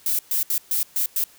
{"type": "noise bursts at uneven times", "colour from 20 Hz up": "violet", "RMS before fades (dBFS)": -22, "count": 6, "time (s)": [[0.06, 0.19], [0.31, 0.43], [0.5, 0.58], [0.71, 0.83], [0.96, 1.06], [1.16, 1.24]], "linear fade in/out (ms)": 2, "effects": ["white hiss -52 dBFS RMS until 1.38 s"]}